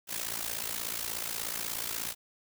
white noise with amplitude modulation, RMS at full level -32 dBFS, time 0.07-2.15 s, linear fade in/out 50 ms, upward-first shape sine, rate 56.6 Hz, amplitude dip 80%, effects none

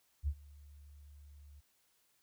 sine tone with ADSR envelope, 72.3 Hz, D2, 27 cents flat, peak -29 dBFS, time 0.23-1.61 s, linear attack 46 ms, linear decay 62 ms, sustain -24 dB, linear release 17 ms, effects white hiss -74 dBFS RMS until 2.22 s

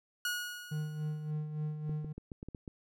sawtooth tone with exponential decay, 1451 Hz, F#6, 34 cents flat, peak -27 dBFS, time 0.25-1.31 s, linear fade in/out 2 ms, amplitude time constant 230 ms
triangle tone with tremolo, 152.4 Hz, D#3, 36 cents flat, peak -30 dBFS, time 0.71-2.13 s, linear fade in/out 10 ms, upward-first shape sine, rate 3.5 Hz, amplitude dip 55%
clicks, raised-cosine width 3 ms, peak -30 dBFS, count 8, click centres 1.895 / 2.046 / 2.18 / 2.318 / 2.429 / 2.486 / 2.548 / 2.678 s
effects none

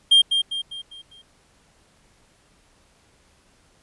triangle tone with echo, 3200 Hz, G7, 35 cents sharp, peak -9 dBFS, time 0.11-0.22 s, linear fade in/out 10 ms, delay 200 ms, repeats 5, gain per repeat -7 dB, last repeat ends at 1.22 s, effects pink hiss -59 dBFS RMS until 3.82 s + resampled to 24000 Hz

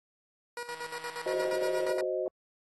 15% pulse tone with tremolo, 480 Hz, B4, 49 cents flat, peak -29 dBFS, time 0.57-2.01 s, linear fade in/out 2 ms, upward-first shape square, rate 8.5 Hz, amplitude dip 65%
click train, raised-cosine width 0.3 ms, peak -34 dBFS, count 196, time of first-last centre 0.69-1.909 s, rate 160 Hz
sine chord, C diminished, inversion second, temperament equal, 370 / 523.3 / 622.3 Hz, Gb4 / C5 / Eb5, 0 / 0 / 0 cents, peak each -33 dBFS, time 1.26-2.28 s, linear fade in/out 2 ms
effects AAC 32 kbps

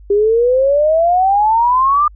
sine exponential sweep, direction up, 398.1 to 1217 Hz, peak -9 dBFS, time 0.1-2.08 s, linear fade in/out 5 ms, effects added 50 Hz sine -36 dBFS peak until 2.15 s

